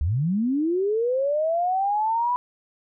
sine linear sweep, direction up, 65.41 to 995 Hz, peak -20 dBFS, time 0.01-2.36 s, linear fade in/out 0 ms, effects none

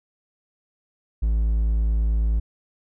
triangle tone, 54.7 Hz, A1, 9 cents flat, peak -16 dBFS, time 1.22-2.4 s, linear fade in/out 10 ms, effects none

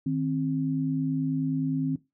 sine tone pair together, 155.56 / 265.1 Hz, D#3 / C4, 0 / +23 cents, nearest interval major sixth, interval 923 cents, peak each -28 / -26 dBFS, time 0.06-1.96 s, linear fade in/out 5 ms, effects noise-tail reverb RT60 0.2 s tail -17 dB re dry

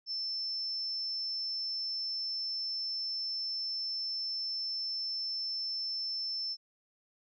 sine tone, 5310 Hz, E8, 12 cents sharp, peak -33 dBFS, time 0.06-6.57 s, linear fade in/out 50 ms, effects none

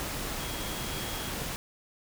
sine tone in noise, 3283 Hz, G#7, 21 cents flat, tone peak -44 dBFS, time 0.4-1.3 s, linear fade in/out 0 ms, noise pink, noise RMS -35 dBFS, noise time 0-1.56 s, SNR -12 dB, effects none

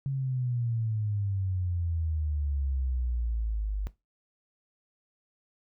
sine exponential sweep, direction down, 138.59 to 49 Hz, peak -27 dBFS, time 0.06-3.87 s, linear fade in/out 0 ms, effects noise-tail reverb RT60 0.2 s tail -17 dB re dry

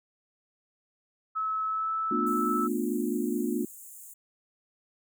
sine tone with pitch glide, 1296 to 1311.8 Hz, E6 to E6, -30 to -9 cents, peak -27 dBFS, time 1.35-2.68 s, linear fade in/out 20 ms, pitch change +21 cents, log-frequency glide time 1.66-1.91 s
sine chord, B half-diminished seventh, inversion third, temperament just, 222.2 / 246.9 / 296.3 / 355.6 Hz, A3 / B3 / D4 / F4, +17 / 0 / +15 / +31 cents, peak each -32 dBFS, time 2.11-3.65 s, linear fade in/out 5 ms
pink high-pass noise, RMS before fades -47 dBFS, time 2.26-4.14 s, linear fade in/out 10 ms, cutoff 6800 Hz, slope 96 dB/octave
effects none

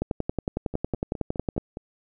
two click trains, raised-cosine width 2 ms, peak -20 / -12 dBFS, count 6 / 18, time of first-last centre 0.74-1.771 / 0.02-1.58 s, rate 4.85 / 10.9 Hz, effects none

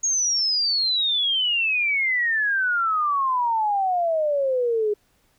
sine exponential sweep, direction down, 6645 to 410 Hz, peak -19 dBFS, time 0.03-4.94 s, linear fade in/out 10 ms, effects pink hiss -64 dBFS RMS until 5.38 s

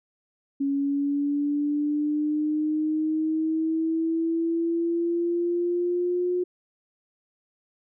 sine linear sweep, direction up, 277.2 to 360 Hz, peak -22 dBFS, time 0.6-6.44 s, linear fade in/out 10 ms, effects none

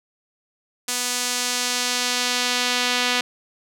sawtooth tone with band-pass filter sweep, 246.9 Hz, B3, in tune, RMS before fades -23 dBFS, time 0.88-3.21 s, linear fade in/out 5 ms, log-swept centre 7600 to 3400 Hz, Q 0.99, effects none

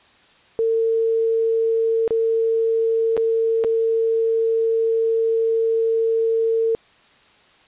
sine tone with dropouts, 452.2 Hz, A4, 47 cents sharp, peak -16 dBFS, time 0.59-6.75 s, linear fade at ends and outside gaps 0 ms, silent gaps 2.078-2.107 / 3.167-3.176 / 3.639-3.646 s, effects white hiss -53 dBFS RMS until 7.67 s + resampled to 8000 Hz

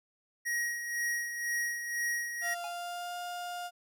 square tone with tremolo, 1893 Hz, A#6, 26 cents sharp, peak -30 dBFS, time 0.45-2.55 s, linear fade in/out 20 ms, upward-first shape sine, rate 2 Hz, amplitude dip 55%
35% pulse tone with pitch glide, 695 to 707.1 Hz, F5 to F5, -9 to +21 cents, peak -35 dBFS, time 2.41-3.71 s, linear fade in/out 50 ms, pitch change +30 cents, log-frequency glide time 2.64-3.16 s
square tone with exponential decay, 830.6 Hz, G#5, in tune, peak -39 dBFS, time 2.64-2.81 s, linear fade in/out 1 ms, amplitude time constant 35 ms
effects none

